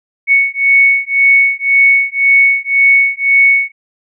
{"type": "beating tone pair", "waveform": "sine", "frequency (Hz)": [2217, 2218.9], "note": ["C#7", "C#7"], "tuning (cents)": [0, 1], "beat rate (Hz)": 1.9, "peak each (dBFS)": -10, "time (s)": [0.27, 3.72], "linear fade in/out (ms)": 50, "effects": []}